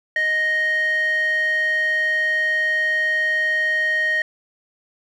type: tone with band-pass filter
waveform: square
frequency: 622.3 Hz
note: D#5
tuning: in tune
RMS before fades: -20 dBFS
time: 0.16-4.22 s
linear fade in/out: 2 ms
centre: 1900 Hz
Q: 5
effects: none